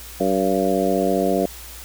harmonic tone with a mistuned harmonic, 95 Hz, F#2, 46 cents sharp, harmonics 2 / 3 / 4 / 5 / 6 / 7, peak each -24 / -24 / -24 / -24 / -24 / -24 dBFS, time 0.2-1.46 s, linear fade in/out 5 ms, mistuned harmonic 7, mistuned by +51 cents, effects added 60 Hz sine -40 dBFS peak until 1.84 s + white hiss -39 dBFS RMS until 1.84 s

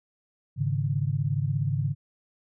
sine chord, Ab suspended fourth, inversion none, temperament equal, 103.83 / 138.59 / 155.56 Hz, Ab2 / Db3 / Eb3, 0 / 0 / 0 cents, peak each -29 / -26 / -31 dBFS, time 0.56-1.95 s, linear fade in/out 50 ms, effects none

